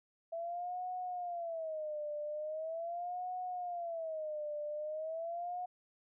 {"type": "tone with vibrato", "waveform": "sine", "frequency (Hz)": 659.3, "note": "E5", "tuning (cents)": 0, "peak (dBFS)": -37, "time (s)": [0.32, 5.66], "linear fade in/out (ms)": 10, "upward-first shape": "sine", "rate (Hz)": 0.41, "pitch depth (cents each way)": 180, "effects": []}